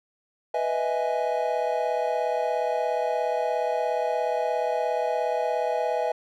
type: chord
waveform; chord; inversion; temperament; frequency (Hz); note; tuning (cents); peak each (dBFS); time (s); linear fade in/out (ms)
triangle; E major seventh; second; equal; 493.9 / 622.3 / 659.3 / 830.6; B4 / D#5 / E5 / G#5; 0 / 0 / 0 / 0; -27; 0.54-6.12; 5
effects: none